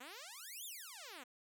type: exponential two-way sweep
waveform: 5% pulse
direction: up then down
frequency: 233.1 to 3729 to 233.1 Hz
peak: -38 dBFS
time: 0-1.24 s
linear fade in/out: 10 ms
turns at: 0.65 s
effects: none